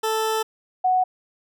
20% pulse / sine tone pair in turn, 440 / 740 Hz, A4 / F#5, 0 / 0 cents, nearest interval major sixth, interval 900 cents, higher second, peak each -16 dBFS, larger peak neither, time 0.03-0.43 / 0.84-1.04 s, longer first, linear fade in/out 10 ms, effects none

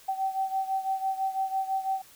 sine beating tone pair, 768 / 774 Hz, G5 / G5, -36 / -22 cents, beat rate 6 Hz, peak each -28 / -32 dBFS, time 0.08-2.02 s, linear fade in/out 10 ms, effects white hiss -54 dBFS RMS until 2.15 s

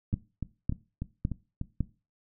two click trains, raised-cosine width 5 ms, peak -15 / -20 dBFS, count 4 / 6, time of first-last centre 0.14-1.807 / 0.13-1.614 s, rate 1.8 / 3.37 Hz, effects noise-tail reverb RT60 0.3 s tail -18 dB re dry

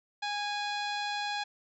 harmonic tone with a mistuned harmonic, 824 Hz, G#5, 14 cents flat, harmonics 1 / 2 / 3 / 4 / 5 / 6 / 7 / 8 / 9, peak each -34 / -38 / -41 / -41 / -41 / -47 / -55 / -54 / -55 dBFS, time 0.22-1.44 s, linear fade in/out 10 ms, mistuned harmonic 4, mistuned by +43 cents, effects none

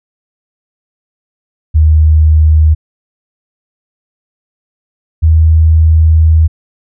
sine tone pair in turn, 77.78 / 79.83 Hz, D#2 / D#2, 0 / +45 cents, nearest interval unison, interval 45 cents, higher second, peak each -3 dBFS, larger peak neither, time 1.74-2.75 / 5.22-6.48 s, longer second, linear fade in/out 20 ms, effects none

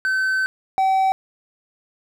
triangle tone pair in turn, 1532 / 766 Hz, G6 / G5, -40 / -40 cents, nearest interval octave, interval 1200 cents, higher first, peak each -16 / -13 dBFS, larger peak second, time 0.05-0.46 / 0.78-1.12 s, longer first, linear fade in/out 0 ms, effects none

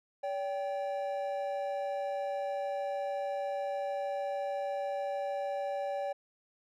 triangle tone pair together, 570 / 783.6 Hz, C#5 / G5, +48 / -1 cents, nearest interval tritone, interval 551 cents, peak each -32 / -35 dBFS, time 0.23-6.13 s, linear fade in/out 10 ms, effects none

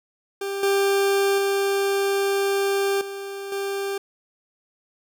40% pulse tone with level steps, 395.6 Hz, G4, 16 cents sharp, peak -25 / -17 / -19 / -30 / -24 dBFS, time 0.41-3.98 s, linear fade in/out 5 ms, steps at 0.63 / 1.38 / 3.01 / 3.52 s, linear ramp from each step 2 ms, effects none

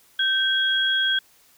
sine tone pair together, 1557 / 3301 Hz, G6 / G#7, -12 / -11 cents, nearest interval octave + minor second, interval 1301 cents, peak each -22 / -21 dBFS, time 0.19-1.19 s, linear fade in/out 5 ms, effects white hiss -57 dBFS RMS until 1.57 s

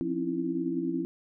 sine tone cluster, 175.4 / 258.9 / 269.3 / 315.5 / 333.6 Hz, F3 / C4 / C#4 / D#4 / E4, +8 / -18 / -50 / +24 / +21 cents, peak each -37 / -38 / -32 / -38 / -31 dBFS, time 0.01-1.05 s, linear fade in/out 0 ms, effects none

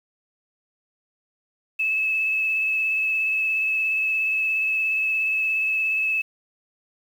sine tone with vibrato, 2602 Hz, E7, 23 cents flat, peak -20 dBFS, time 1.79-6.22 s, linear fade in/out 10 ms, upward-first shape sine, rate 17 Hz, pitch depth 21 cents each way, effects 8-bit

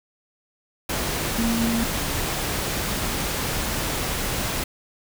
sine tone in noise, 230 Hz, A#3, 23 cents flat, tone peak -21 dBFS, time 1.38-1.84 s, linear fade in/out 5 ms, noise pink, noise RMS -26 dBFS, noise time 0.89-4.64 s, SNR +2 dB, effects none

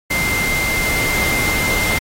sine tone in noise, 2093 Hz, C7, in tune, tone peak -18 dBFS, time 0.1-1.99 s, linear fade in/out 10 ms, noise pink, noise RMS -21 dBFS, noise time 0.1-1.99 s, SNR 0 dB, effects AAC 48 kbps

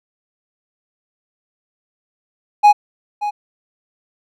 triangle tone with echo, 830.6 Hz, G#5, in tune, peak -3 dBFS, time 2.63-2.73 s, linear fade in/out 20 ms, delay 580 ms, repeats 1, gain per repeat -13 dB, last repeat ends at 3.31 s, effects none

